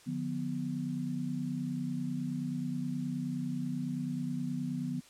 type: chord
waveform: sine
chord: B diminished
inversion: first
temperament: just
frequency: 148.16 / 177.8 / 246.9 Hz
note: D3 / F3 / B3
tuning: +16 / +31 / 0 cents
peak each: -38 / -38 / -35 dBFS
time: 0.06-5.01 s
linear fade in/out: 20 ms
effects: white hiss -58 dBFS RMS until 5.09 s + low-pass 9000 Hz 12 dB/octave